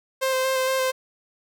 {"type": "tone with vibrato", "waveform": "sawtooth", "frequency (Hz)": 523.3, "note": "C5", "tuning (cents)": 0, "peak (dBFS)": -17, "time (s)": [0.21, 0.92], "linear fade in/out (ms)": 20, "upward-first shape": "square", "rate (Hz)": 4.3, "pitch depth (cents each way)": 13, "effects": []}